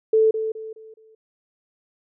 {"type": "tone with echo", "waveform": "sine", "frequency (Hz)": 440, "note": "A4", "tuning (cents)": 0, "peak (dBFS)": -13, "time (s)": [0.13, 0.31], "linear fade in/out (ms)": 5, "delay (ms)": 210, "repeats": 4, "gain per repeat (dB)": -9, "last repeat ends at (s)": 1.15, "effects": []}